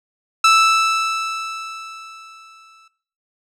sawtooth tone with exponential decay, 1318.5 Hz, E6, in tune, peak -5 dBFS, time 0.44-2.88 s, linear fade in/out 5 ms, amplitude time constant 530 ms, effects noise-tail reverb RT60 0.5 s tail -18 dB re dry + low-pass 7000 Hz 12 dB/octave

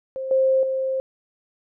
sine tone with level steps, 528 Hz, C5, 16 cents sharp, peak -26 / -15 / -21 dBFS, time 0.16-1 s, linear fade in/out 0 ms, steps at 0.31 / 0.63 s, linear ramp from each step 2 ms, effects none

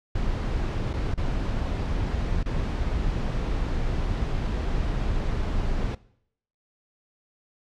brown noise with dropouts, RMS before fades -26 dBFS, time 0.15-5.95 s, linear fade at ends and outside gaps 5 ms, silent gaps 0.932-0.936 / 1.141-1.175 / 2.431-2.458 s, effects noise-tail reverb RT60 0.7 s tail -21 dB re dry + low-pass 5000 Hz 12 dB/octave

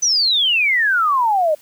sine exponential sweep, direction down, 6130 to 589 Hz, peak -13 dBFS, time 0.02-1.55 s, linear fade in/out 10 ms, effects white hiss -50 dBFS RMS until 1.61 s

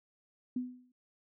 sine tone with exponential decay, 250 Hz, B3, 21 cents sharp, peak -29 dBFS, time 0.56-0.92 s, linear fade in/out 5 ms, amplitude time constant 77 ms, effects none

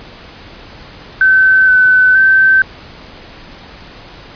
sine tone with pitch steps, 1533 / 1511 / 1548 Hz, G6 / F#6 / G6, -39 / +36 / -22 cents, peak -5 dBFS, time 1.21-2.62 s, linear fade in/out 2 ms, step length 470 ms, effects pink hiss -35 dBFS RMS until 4.35 s + resampled to 11025 Hz

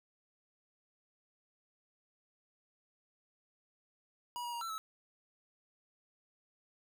square tone with pitch steps, 967 / 956 / 944 / 1341 / 1301 Hz, B5 / A#5 / A#5 / E6 / E6, -37 / +43 / +22 / +29 / -23 cents, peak -39 dBFS, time 4.36-4.78 s, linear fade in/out 0 ms, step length 84 ms, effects none

